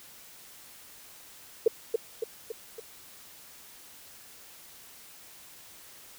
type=tone with echo; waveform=sine; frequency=452.4 Hz; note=A4; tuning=48 cents sharp; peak=-16 dBFS; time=1.66-1.68 s; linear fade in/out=5 ms; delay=280 ms; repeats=4; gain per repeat=-5 dB; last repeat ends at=2.8 s; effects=white hiss -51 dBFS RMS until 6.18 s